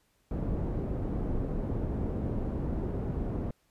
pink low-pass noise, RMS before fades -32 dBFS, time 0.31-3.51 s, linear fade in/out 2 ms, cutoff 420 Hz, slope 12 dB/octave, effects pink hiss -71 dBFS RMS until 3.7 s + resampled to 32000 Hz

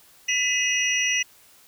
sine tone cluster, 1997 / 2540 / 2850 / 5870 Hz, B6 / D#7 / F7 / F#8, +19 / +35 / +34 / -15 cents, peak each -26 dBFS, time 0.28-1.23 s, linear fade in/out 10 ms, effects white hiss -54 dBFS RMS until 1.67 s

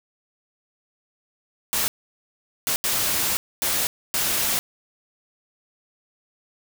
white noise bursts at uneven times, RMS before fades -23 dBFS, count 5, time 1.73-1.88 / 2.67-2.76 / 2.84-3.37 / 3.62-3.87 / 4.14-4.59 s, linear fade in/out 0 ms, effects none

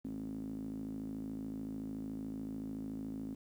sawtooth tone with band-pass filter, 53.7 Hz, A1, 41 cents flat, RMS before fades -42 dBFS, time 0.04-3.35 s, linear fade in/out 10 ms, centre 250 Hz, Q 9.9, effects 11-bit

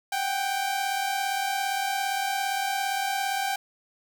sawtooth tone pair together, 752.5 / 790 Hz, F#5 / G5, +29 / +13 cents, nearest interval minor second, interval 84 cents, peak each -28 / -23 dBFS, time 0.12-3.56 s, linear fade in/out 5 ms, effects 8-bit

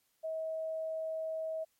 sine tone, 640 Hz, D#5, 49 cents sharp, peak -34 dBFS, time 0.23-1.65 s, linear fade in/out 20 ms, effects white hiss -75 dBFS RMS until 1.79 s + MP3 64 kbps

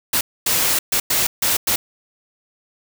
white noise bursts at uneven times, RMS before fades -18 dBFS, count 6, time 0.13-0.21 / 0.46-0.79 / 0.92-1 / 1.1-1.27 / 1.42-1.57 / 1.67-1.76 s, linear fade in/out 5 ms, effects none

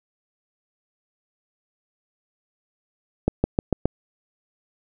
accelerating click train, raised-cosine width 2 ms, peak -5 dBFS, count 5, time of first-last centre 3.28-3.856 s, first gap 160 ms, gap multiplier 0.93, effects none

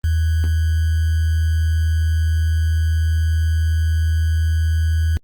sine tone with sample-and-hold, 80.3 Hz, E2, 45 cents flat, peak -14 dBFS, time 0.04-5.17 s, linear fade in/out 0 ms, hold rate 1575 Hz, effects Opus 24 kbps

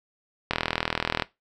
click train, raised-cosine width 0.3 ms, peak -7 dBFS, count 30, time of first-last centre 0.51-1.223 s, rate 40.7 Hz, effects noise-tail reverb RT60 0.2 s tail -18 dB re dry

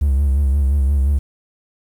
triangle tone with vibrato, 69.5 Hz, C#2, 5 cents sharp, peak -10 dBFS, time 0.01-1.19 s, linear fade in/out 10 ms, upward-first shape sine, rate 5.7 Hz, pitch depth 80 cents each way, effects tanh soft clip ceiling -6 dBFS + 8-bit

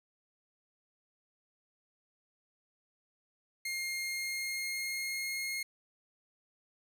sawtooth tone with pitch glide, 2128 to 2147 Hz, C7 to C7, +29 to +44 cents, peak -31 dBFS, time 3.65-5.63 s, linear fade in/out 5 ms, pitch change +15 cents, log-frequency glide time 4-5.35 s, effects none

